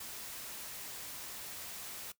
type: noise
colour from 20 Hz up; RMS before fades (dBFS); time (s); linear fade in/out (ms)
white; -45; 0-2.12; 5
effects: noise-tail reverb RT60 0.1 s tail -17 dB re dry